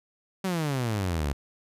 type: exponential sweep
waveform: sawtooth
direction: down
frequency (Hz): 195.1 to 66.8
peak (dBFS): -22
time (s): 0.44-1.33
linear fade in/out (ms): 5
effects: resampled to 32000 Hz